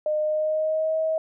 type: tone with pitch glide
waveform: sine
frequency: 610 to 637 Hz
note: D#5 to D#5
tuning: -34 to +41 cents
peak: -21 dBFS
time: 0.06-1.18 s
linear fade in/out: 2 ms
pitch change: +75 cents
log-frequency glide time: 0.19-0.97 s
effects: none